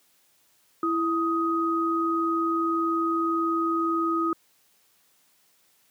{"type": "tone pair together", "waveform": "sine", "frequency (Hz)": [331, 1252.7], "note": ["E4", "D#6"], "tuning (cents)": [7, 11], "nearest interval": "octave + major seventh", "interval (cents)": 2304, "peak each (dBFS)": -25, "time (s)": [0.83, 4.33], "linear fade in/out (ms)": 2, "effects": ["white hiss -64 dBFS RMS until 5.9 s", "high-pass 100 Hz 12 dB/octave"]}